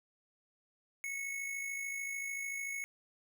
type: tone with amplitude modulation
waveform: square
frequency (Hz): 2200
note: C#7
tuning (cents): -14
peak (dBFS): -36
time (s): 1.04-2.84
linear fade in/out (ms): 0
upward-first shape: sine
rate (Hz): 53.5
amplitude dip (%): 45
effects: none